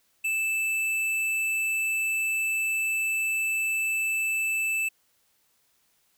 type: tone with tanh clipping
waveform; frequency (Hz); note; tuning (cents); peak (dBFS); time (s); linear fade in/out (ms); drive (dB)
sine; 2637; E7; 0; -26; 0.24-4.89; 10; 14
effects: white hiss -68 dBFS RMS until 6.17 s